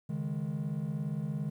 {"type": "chord", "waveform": "triangle", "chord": "C# suspended second", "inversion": "none", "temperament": "just", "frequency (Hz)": [138.59, 155.92, 207.9], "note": ["C#3", "D#3", "G#3"], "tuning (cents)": [0, 4, 2], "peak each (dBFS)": [-35, -32, -35], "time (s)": [0.09, 1.5], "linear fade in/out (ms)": 10, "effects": ["tanh soft clip ceiling -24 dBFS", "11-bit"]}